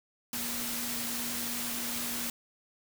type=tone in noise; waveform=sine; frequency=238.5 Hz; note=A#3; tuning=40 cents sharp; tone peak=-41 dBFS; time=0.33-2.3 s; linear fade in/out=2 ms; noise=white; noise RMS=-35 dBFS; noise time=0.33-2.3 s; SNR=-9 dB; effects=none